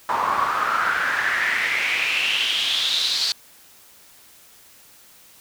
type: noise with band-pass filter sweep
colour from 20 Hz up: pink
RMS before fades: -22 dBFS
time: 0.09-3.32 s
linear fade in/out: 0 ms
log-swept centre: 970 to 4500 Hz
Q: 5.7
effects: white hiss -50 dBFS RMS until 5.4 s